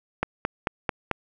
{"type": "click train", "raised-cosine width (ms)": 0.5, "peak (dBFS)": -8, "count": 5, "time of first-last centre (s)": [0.23, 1.113], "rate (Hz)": 4.53, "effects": []}